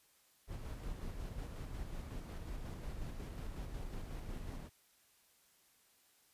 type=noise with tremolo; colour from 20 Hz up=brown; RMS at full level=-43 dBFS; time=0.47-4.7 s; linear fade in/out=50 ms; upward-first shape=square; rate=5.5 Hz; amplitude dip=30%; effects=white hiss -70 dBFS RMS until 6.33 s + resampled to 32000 Hz